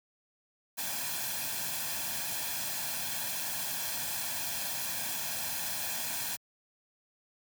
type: noise with comb filter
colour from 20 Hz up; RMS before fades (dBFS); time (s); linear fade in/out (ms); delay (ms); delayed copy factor
white; -35; 0.77-6.37; 20; 1.2; +0.65
effects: high-pass 100 Hz 12 dB/octave